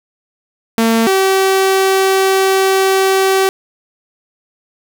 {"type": "tone pair in turn", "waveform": "sawtooth", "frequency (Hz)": [226.9, 383.9], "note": ["A#3", "G4"], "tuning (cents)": [-47, -36], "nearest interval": "major sixth", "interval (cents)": 911, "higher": "second", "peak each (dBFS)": -6, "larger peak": "neither", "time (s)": [[0.78, 1.07], [1.07, 3.49]], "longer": "second", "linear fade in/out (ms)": 0, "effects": []}